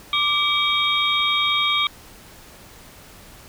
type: tone cluster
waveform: sine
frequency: 1177 / 2303 / 3253 / 3710 Hz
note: D6 / D7 / G#7 / A#7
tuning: +3 / -34 / -37 / -9 cents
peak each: -23 dBFS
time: 0.13-1.87 s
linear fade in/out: 2 ms
effects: pink hiss -45 dBFS RMS until 3.48 s